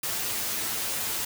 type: noise with comb filter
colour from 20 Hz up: white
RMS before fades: -30 dBFS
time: 0.03-1.25 s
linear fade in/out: 5 ms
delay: 9.1 ms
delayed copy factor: +0.85
effects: none